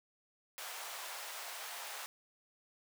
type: high-pass noise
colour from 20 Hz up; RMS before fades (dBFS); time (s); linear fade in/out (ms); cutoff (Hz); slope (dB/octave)
pink; -45; 0.58-2.06; 0; 650; 24
effects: none